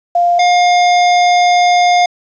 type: tone pair in turn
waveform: sine / square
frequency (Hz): 698.5 / 710.7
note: F5 / F5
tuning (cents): 0 / +30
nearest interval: unison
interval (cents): 30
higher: second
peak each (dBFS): -8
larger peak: neither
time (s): 0.15-0.39 / 0.39-2.06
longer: second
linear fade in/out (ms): 5
effects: resampled to 16000 Hz + 7-bit